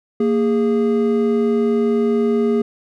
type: tone pair together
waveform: triangle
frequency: 231.1 / 411.8 Hz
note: A#3 / G#4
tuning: -15 / -15 cents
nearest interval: minor seventh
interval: 1000 cents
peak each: -15 dBFS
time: 0.2-2.62 s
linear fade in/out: 5 ms
effects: none